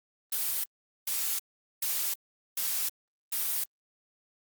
blue noise bursts, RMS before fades -30 dBFS, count 5, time 0.32-3.64 s, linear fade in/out 5 ms, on 320 ms, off 430 ms, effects Opus 32 kbps

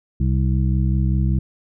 harmonic tone with a mistuned harmonic, 65.1 Hz, C2, 8 cents flat, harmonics 1 / 2 / 3 / 5, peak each -18 / -20 / -24 / -32 dBFS, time 0.2-1.39 s, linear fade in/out 5 ms, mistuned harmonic 5, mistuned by -22 cents, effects none

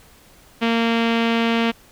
sawtooth tone with low-pass filter, 230.2 Hz, A#3, 22 cents flat, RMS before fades -19 dBFS, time 0.61-1.72 s, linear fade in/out 20 ms, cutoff 3000 Hz, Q 2.4, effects pink hiss -50 dBFS RMS until 1.91 s

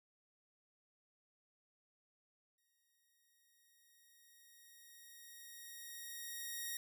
5% pulse tone with exponential growth, 1877 Hz, A#6, 11 cents sharp, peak -30 dBFS, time 2.58-6.77 s, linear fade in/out 2 ms, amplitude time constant 910 ms, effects none

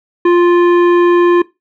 triangle tone with hard clipping, 349.2 Hz, F4, in tune, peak -8 dBFS, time 0.25-1.42 s, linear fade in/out 5 ms, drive 17 dB, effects noise-tail reverb RT60 0.2 s tail -19 dB re dry + low-pass 3000 Hz 12 dB/octave

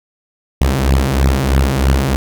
sawtooth beating tone pair, 65.5 / 68.6 Hz, C2 / C#2, +2 / -17 cents, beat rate 3.1 Hz, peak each -10 dBFS, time 0.61-2.16 s, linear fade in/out 0 ms, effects none

